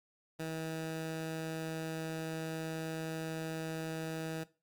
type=tone; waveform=15% pulse; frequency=160.6 Hz; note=E3; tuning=45 cents flat; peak=-31 dBFS; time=0.39-4.44 s; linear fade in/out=10 ms; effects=noise-tail reverb RT60 0.3 s tail -18 dB re dry + Opus 48 kbps